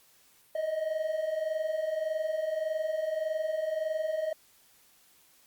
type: tone pair together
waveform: triangle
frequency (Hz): 611.3 / 633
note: D#5 / D#5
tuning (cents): -31 / +30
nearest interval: minor second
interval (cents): 61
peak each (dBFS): -33 / -28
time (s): 0.55-4.33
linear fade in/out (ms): 5
effects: white hiss -62 dBFS RMS until 5.46 s + Opus 48 kbps